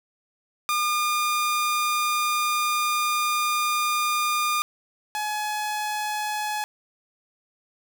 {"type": "tone pair in turn", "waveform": "sawtooth", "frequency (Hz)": [1210, 845.8], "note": ["D#6", "G#5"], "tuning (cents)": [-49, 31], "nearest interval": "tritone", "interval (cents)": 620, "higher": "first", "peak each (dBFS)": [-18, -22], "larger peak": "first", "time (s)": [[0.69, 4.62], [5.15, 6.64]], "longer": "first", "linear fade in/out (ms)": 0, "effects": []}